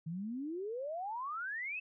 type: exponential sweep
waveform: sine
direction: up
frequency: 154.9 to 2676 Hz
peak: -37 dBFS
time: 0.06-1.8 s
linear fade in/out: 10 ms
effects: none

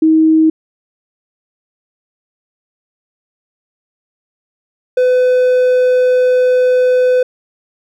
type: tone pair in turn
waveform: sine / triangle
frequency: 317.3 / 503.7 Hz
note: D#4 / B4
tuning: +34 / +34 cents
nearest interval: minor sixth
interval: 800 cents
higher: second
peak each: -6 dBFS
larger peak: neither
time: 0.02-0.5 / 4.97-7.23 s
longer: second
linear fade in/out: 5 ms
effects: none

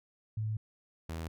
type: tone pair in turn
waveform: sine / sawtooth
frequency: 108.5 / 81.4 Hz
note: A2 / E2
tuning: -24 / -21 cents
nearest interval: perfect fourth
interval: 497 cents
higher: first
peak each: -31 / -33 dBFS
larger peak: first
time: 0.37-0.57 / 1.09-1.28 s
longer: first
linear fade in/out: 5 ms
effects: none

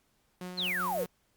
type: tone with tremolo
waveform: sawtooth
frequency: 181.2 Hz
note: F#3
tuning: 36 cents flat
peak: -33 dBFS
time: 0.41-1.06 s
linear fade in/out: 2 ms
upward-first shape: triangle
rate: 5.2 Hz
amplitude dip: 45%
type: exponential sweep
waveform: sine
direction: down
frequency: 4435 to 432.2 Hz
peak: -29 dBFS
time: 0.57-1.05 s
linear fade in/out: 20 ms
type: noise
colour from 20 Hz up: violet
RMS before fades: -42 dBFS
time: 0.61-1.07 s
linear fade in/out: 50 ms
effects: pink hiss -72 dBFS RMS until 1.36 s + Opus 48 kbps

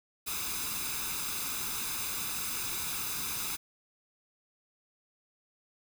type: noise with comb filter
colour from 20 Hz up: white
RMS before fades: -35 dBFS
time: 0.26-3.57 s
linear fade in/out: 20 ms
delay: 0.8 ms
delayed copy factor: +0.65
effects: none

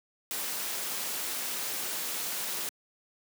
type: noise with amplitude modulation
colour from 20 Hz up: white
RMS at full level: -32 dBFS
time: 0.31-2.69 s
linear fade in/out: 0 ms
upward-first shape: sine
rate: 265 Hz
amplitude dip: 45%
effects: high-pass 200 Hz 12 dB/octave

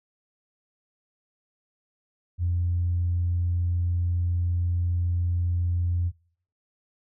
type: tone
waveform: sine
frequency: 87.31 Hz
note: F2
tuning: in tune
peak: -21 dBFS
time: 2.38-6.12 s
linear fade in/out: 50 ms
effects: noise-tail reverb RT60 0.6 s tail -24 dB re dry + tanh soft clip ceiling -17 dBFS

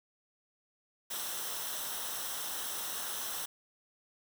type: noise with comb filter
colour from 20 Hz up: white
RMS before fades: -38 dBFS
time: 1.1-3.46 s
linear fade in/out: 10 ms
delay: 0.43 ms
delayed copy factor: -0.6
effects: none

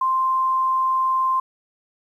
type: tone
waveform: sine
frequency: 1046.5 Hz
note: C6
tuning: in tune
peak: -17 dBFS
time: 0.01-1.4 s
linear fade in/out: 5 ms
effects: 9-bit

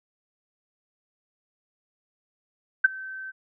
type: tone with ADSR envelope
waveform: sine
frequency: 1543 Hz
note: G6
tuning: 28 cents flat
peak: -10 dBFS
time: 2.84-3.32 s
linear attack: 9 ms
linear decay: 17 ms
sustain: -24 dB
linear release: 25 ms
effects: none

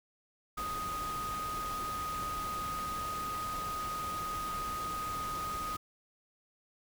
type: tone in noise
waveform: sine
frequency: 1246 Hz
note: D#6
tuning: 2 cents sharp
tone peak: -35 dBFS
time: 0.57-5.77 s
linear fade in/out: 10 ms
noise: pink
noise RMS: -43 dBFS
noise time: 0.57-5.77 s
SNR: +5 dB
effects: none

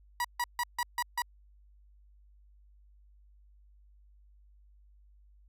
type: tone bursts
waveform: 30% pulse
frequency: 967 Hz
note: B5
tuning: 37 cents flat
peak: -26 dBFS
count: 6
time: 0.2-1.22 s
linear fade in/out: 2 ms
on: 45 ms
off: 150 ms
effects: added 50 Hz sine -57 dBFS peak until 5.48 s

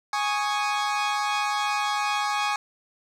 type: chord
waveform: sawtooth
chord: Ab suspended fourth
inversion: none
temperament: equal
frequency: 830.6 / 1108.7 / 1244.5 Hz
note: Ab5 / Db6 / Eb6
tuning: 0 / 0 / 0 cents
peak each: -22 / -25 / -27 dBFS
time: 0.13-2.56 s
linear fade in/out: 2 ms
effects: low-pass 6000 Hz 12 dB/octave + 9-bit

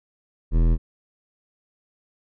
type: tone with hard clipping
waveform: sine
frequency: 41.2 Hz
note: E1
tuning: in tune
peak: -17 dBFS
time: 0.51-0.78 s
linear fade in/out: 50 ms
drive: 15 dB
effects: none

